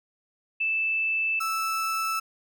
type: tone pair in turn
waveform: sine / 35% pulse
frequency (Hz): 2637 / 1316.1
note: E7 / E6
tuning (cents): 0 / -3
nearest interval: octave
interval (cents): 1203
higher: first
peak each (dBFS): -23 / -24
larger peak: first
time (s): 0.6-1.4 / 1.4-2.2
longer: neither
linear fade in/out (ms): 10
effects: none